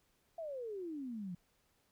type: exponential sweep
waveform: sine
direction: down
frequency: 684 to 170 Hz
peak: -40 dBFS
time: 0.38-1.35 s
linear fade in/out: 5 ms
effects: pink hiss -75 dBFS RMS until 1.91 s